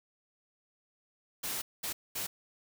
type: noise bursts at uneven times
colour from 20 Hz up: white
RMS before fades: -36 dBFS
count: 3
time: 1.43-1.62 / 1.83-1.93 / 2.15-2.27 s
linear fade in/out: 10 ms
effects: none